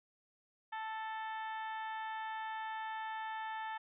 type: harmonic tone with a mistuned harmonic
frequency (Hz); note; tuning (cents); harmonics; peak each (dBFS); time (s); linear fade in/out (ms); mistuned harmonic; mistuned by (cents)
440; A4; 0; 2 / 3 / 4 / 5 / 6 / 7 / 8; -40 / -50 / -46 / -56 / -60 / -58 / -60; 0.72-3.78; 10; 8; +25
effects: none